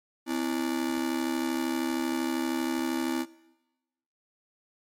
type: ring-modulated tone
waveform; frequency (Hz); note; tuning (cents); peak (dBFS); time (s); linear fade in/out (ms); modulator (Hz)
45% pulse; 292; D4; -10; -24; 0.26-3.26; 50; 36.4
effects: noise-tail reverb RT60 1.0 s tail -20 dB re dry + MP3 64 kbps